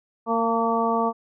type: harmonic tone with a mistuned harmonic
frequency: 229.5 Hz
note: A#3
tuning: 27 cents flat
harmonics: 1 / 2 / 3 / 4 / 5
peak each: -26 / -26 / -26 / -26 / -26 dBFS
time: 0.26-1.13 s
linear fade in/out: 50 ms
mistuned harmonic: 4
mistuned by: -25 cents
effects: none